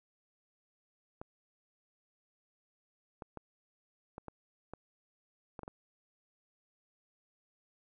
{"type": "clicks", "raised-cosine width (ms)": 1, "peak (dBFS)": -29, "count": 9, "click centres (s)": [1.215, 3.222, 3.373, 4.181, 4.283, 4.736, 5.592, 5.633, 5.679], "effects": []}